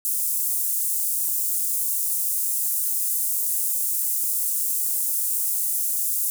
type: high-pass noise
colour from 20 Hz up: pink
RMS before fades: -24 dBFS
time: 0.05-6.3 s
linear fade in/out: 0 ms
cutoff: 8800 Hz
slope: 24 dB/octave
effects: none